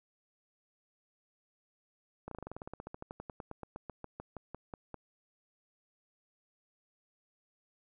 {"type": "slowing click train", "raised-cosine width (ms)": 1, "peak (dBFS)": -28, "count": 29, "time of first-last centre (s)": [2.28, 4.943], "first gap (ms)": 33, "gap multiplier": 1.07, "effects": []}